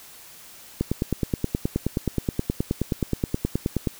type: click train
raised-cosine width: 3 ms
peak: -9 dBFS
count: 30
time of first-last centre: 0.81-3.872 s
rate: 9.47 Hz
effects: white hiss -46 dBFS RMS until 3.99 s